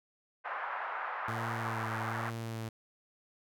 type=band-pass noise; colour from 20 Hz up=pink; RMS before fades=-38 dBFS; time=0.44-2.31 s; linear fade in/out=20 ms; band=780 to 1700 Hz; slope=24 dB/octave
type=tone with vibrato; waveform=sawtooth; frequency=113.1 Hz; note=A2; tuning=48 cents sharp; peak=-33 dBFS; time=1.28-2.69 s; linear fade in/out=5 ms; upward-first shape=sine; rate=1.2 Hz; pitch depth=26 cents each way
effects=none